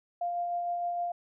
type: tone with tremolo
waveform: sine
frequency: 698.5 Hz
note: F5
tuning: in tune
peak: -28 dBFS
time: 0.21-1.12 s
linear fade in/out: 5 ms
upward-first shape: sine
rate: 6.5 Hz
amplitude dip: 25%
effects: none